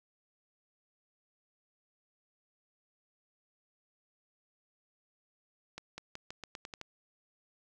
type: accelerating click train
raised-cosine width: 0.2 ms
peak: -25 dBFS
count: 9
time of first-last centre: 5.78-6.814 s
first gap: 200 ms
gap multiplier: 0.87
effects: none